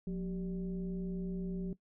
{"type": "tone with frequency modulation", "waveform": "sine", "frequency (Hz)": 180.3, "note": "F#3", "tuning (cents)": -45, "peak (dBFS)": -34, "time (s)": [0.07, 1.73], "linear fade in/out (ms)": 2, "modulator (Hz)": 210, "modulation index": 0.62, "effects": ["noise-tail reverb RT60 0.1 s tail -17 dB re dry"]}